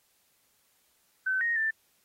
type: tone with pitch steps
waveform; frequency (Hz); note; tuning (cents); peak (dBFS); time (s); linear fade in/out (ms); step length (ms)
sine; 1527 / 1866 / 1776; G6 / A#6 / A6; -46 / +1 / +16; -25; 1.26-1.71; 10; 150
effects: white hiss -69 dBFS RMS until 2.04 s + AAC 48 kbps